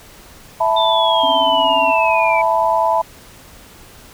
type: chord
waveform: sine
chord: E suspended fourth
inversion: none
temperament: just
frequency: 659.3 / 879 / 988.9 Hz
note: E5 / A5 / B5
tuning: 0 / -2 / +2 cents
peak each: -17 dBFS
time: 0.6-3.02 s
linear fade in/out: 10 ms
type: linear sweep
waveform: sine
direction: down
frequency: 3600 to 2287 Hz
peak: -18 dBFS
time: 0.76-2.42 s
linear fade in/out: 10 ms
type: tone with tremolo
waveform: sine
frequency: 271.6 Hz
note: C#4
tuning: 35 cents flat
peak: -23 dBFS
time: 1.23-1.92 s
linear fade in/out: 5 ms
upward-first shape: sine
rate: 17 Hz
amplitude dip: 85%
effects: pink hiss -42 dBFS RMS until 4.13 s